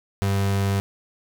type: tone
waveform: 35% pulse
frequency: 98.6 Hz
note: G2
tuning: 11 cents sharp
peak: -18 dBFS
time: 0.22-0.8 s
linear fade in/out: 0 ms
effects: none